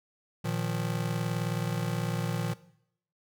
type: chord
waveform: square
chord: Bb suspended fourth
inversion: none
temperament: just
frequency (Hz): 116.54 / 155.39 / 174.81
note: Bb2 / Eb3 / F3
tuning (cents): 0 / -2 / +2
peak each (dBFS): -34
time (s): 0.44-2.54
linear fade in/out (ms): 10
effects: noise-tail reverb RT60 0.7 s tail -18 dB re dry